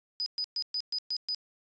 sine tone bursts, 4978 Hz, D#8, in tune, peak -29 dBFS, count 7, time 0.2-1.347 s, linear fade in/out 0 ms, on 61 ms, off 120 ms, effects resampled to 16000 Hz

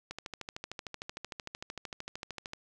click train, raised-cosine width 0.2 ms, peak -22 dBFS, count 33, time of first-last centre 0.11-2.534 s, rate 13.2 Hz, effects none

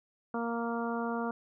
harmonic tone, 233.1 Hz, A#3, in tune, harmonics 1 / 2 / 3 / 4 / 5 / 6, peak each -34 / -37 / -39 / -40 / -41 / -42 dBFS, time 0.34-1.31 s, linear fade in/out 2 ms, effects none

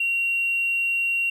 sine tone with hard clipping, 2750 Hz, F7, 27 cents flat, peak -21 dBFS, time 0-1.3 s, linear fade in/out 5 ms, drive 1 dB, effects none

